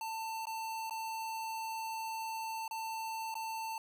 square tone with dropouts, 893 Hz, A5, 25 cents sharp, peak -38 dBFS, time 0.01-3.78 s, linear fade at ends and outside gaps 2 ms, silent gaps 0.455-0.469 / 0.897-0.908 / 2.679-2.71 / 3.342-3.353 s, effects none

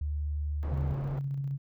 sine tone, 74 Hz, D2, 14 cents sharp, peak -29 dBFS, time 0.01-0.93 s, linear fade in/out 5 ms
pink low-pass noise, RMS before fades -41 dBFS, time 0.63-1.19 s, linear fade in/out 0 ms, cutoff 870 Hz, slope 12 dB/octave
sine tone with tremolo, 138.59 Hz, C#3, in tune, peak -29 dBFS, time 0.71-1.58 s, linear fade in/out 20 ms, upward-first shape square, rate 15 Hz, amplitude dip 25%
effects none

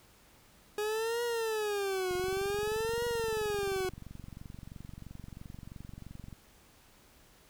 40% pulse tone with vibrato, 415.3 Hz, G#4, in tune, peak -30 dBFS, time 0.78-3.89 s, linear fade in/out 2 ms, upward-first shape triangle, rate 0.55 Hz, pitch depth 250 cents each way
click train, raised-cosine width 5 ms, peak -33 dBFS, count 98, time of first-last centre 2.11-6.327 s, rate 23 Hz
effects pink hiss -61 dBFS RMS until 7.49 s

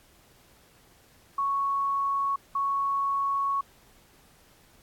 sine tone bursts at uneven times, 1108.7 Hz, C#6, in tune, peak -24 dBFS, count 2, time 1.38-2.36 / 2.55-3.61 s, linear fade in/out 5 ms, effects pink hiss -59 dBFS RMS until 4.82 s + AAC 64 kbps

